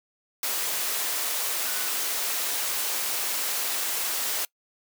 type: tone in noise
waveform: sine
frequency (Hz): 1480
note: F#6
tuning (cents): 0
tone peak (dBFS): -39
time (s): 1.67-1.88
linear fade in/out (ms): 2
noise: white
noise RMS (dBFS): -28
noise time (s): 0.43-4.45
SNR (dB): -14
effects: noise-tail reverb RT60 0.1 s tail -24 dB re dry + high-pass 400 Hz 12 dB/octave